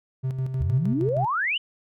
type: tone with tremolo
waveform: triangle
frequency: 130.81 Hz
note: C3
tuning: in tune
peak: -21 dBFS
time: 0.23-1.26 s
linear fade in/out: 20 ms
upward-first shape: square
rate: 6.4 Hz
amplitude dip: 50%
type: exponential sweep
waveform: sine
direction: up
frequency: 68.7 to 3100 Hz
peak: -22 dBFS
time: 0.6-1.58 s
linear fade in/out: 10 ms
effects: none